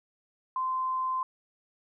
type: tone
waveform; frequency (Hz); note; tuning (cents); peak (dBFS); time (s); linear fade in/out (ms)
sine; 1036; C6; -17; -27; 0.56-1.23; 2
effects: none